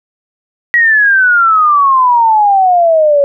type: exponential sweep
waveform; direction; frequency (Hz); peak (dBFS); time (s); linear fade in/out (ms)
sine; down; 1927 to 557; -5; 0.74-3.24; 0
effects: none